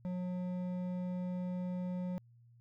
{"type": "tone with hard clipping", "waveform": "triangle", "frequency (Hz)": 180.8, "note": "F#3", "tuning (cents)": -40, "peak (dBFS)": -37, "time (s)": [0.05, 2.18], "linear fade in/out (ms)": 0, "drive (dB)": 12, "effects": ["added 118 Hz sine -59 dBFS peak until 2.6 s"]}